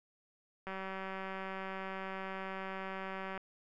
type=click train; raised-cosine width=0.5 ms; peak=-27 dBFS; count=518; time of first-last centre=0.67-3.377 s; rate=191 Hz; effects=none